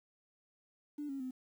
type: tone with pitch steps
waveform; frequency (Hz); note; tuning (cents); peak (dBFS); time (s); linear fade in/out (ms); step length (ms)
triangle; 294.1 / 273.4 / 257.1; D4 / C#4 / C4; +3 / -24 / -30; -34; 0.98-1.31; 10; 110
effects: tanh soft clip ceiling -36 dBFS + 11-bit